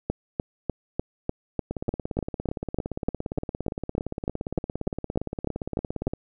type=two click trains; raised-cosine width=2 ms; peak=-11 / -16 dBFS; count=21 / 78; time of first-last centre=0.1-6.07 / 1.71-6.135 s; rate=3.35 / 17.4 Hz; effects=none